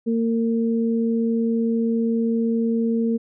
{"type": "tone pair together", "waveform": "sine", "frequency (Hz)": [228.8, 457.6], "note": ["A#3", "A#4"], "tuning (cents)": [-32, -32], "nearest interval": "octave", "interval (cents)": 1200, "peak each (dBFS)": [-19, -25], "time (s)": [0.06, 3.18], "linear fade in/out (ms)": 20, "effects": []}